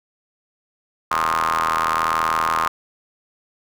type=ring-modulated tone; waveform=sawtooth; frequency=80.9 Hz; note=E2; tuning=32 cents flat; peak=-11 dBFS; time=1.11-2.68 s; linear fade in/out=0 ms; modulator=1150 Hz; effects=none